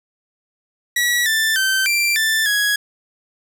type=tone with pitch steps; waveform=sawtooth; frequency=1932 / 1771 / 1547 / 2359 / 1769 / 1665 Hz; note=B6 / A6 / G6 / D7 / A6 / G#6; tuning=-39 / +11 / -23 / +7 / +9 / +4 cents; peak=-12 dBFS; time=0.96-2.76 s; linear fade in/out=5 ms; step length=300 ms; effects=none